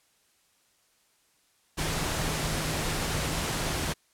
sine tone in noise, 155.56 Hz, D#3, in tune, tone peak -37 dBFS, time 1.77-3.94 s, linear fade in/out 20 ms, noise pink, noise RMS -30 dBFS, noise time 1.77-3.94 s, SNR -10 dB, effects white hiss -67 dBFS RMS until 4.13 s + low-pass 11000 Hz 12 dB/octave

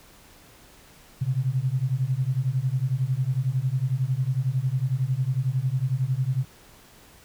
sine beating tone pair, 124.9 / 135.9 Hz, B2 / C#3, +20 / -34 cents, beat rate 11 Hz, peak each -25 dBFS, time 1.21-6.45 s, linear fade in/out 10 ms, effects pink hiss -52 dBFS RMS until 7.24 s

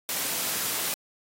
white high-pass noise, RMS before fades -29 dBFS, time 0.09-0.94 s, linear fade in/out 0 ms, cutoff 130 Hz, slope 12 dB/octave, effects AAC 48 kbps

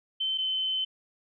sine tone pair in turn, 3082 / 3062 Hz, G7 / G7, -30 / -41 cents, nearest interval unison, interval 11 cents, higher first, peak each -26 dBFS, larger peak neither, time 0.2-0.38 / 0.38-0.85 s, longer second, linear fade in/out 10 ms, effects none

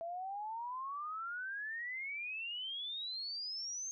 sine exponential sweep, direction up, 661 to 6430 Hz, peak -39 dBFS, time 0.01-3.91 s, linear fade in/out 0 ms, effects none

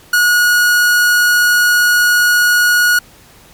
45% pulse tone, 1451 Hz, F#6, 34 cents flat, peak -8 dBFS, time 0.13-2.99 s, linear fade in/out 5 ms, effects pink hiss -43 dBFS RMS until 3.53 s + MP3 96 kbps

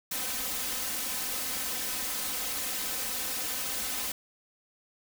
white noise with comb filter, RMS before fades -33 dBFS, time 0.11-4.12 s, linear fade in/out 5 ms, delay 3.9 ms, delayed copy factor +0.85, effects none

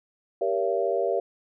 sine chord, G diminished seventh, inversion none, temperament just, 392 / 470.4 / 564.5 / 677.4 Hz, G4 / Bb4 / Db5 / Fb5, 0 / +16 / +31 / +47 cents, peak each -28 dBFS, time 0.41-1.2 s, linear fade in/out 5 ms, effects none

